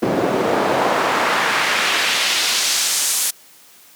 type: noise with band-pass filter sweep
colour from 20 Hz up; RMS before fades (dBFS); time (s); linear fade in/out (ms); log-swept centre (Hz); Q
pink; -18; 0.02-3.31; 10; 320 to 10000; 0.99
effects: white hiss -47 dBFS RMS until 3.95 s + high-pass 150 Hz 12 dB/octave